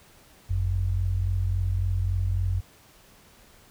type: tone pair together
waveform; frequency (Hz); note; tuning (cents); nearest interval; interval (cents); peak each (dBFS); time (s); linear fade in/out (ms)
sine; 48.91 / 92.5; G1 / F#2; -3 / 0; major seventh; 1103; -27 / -24; 0.49-2.61; 20
effects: pink hiss -55 dBFS RMS until 3.7 s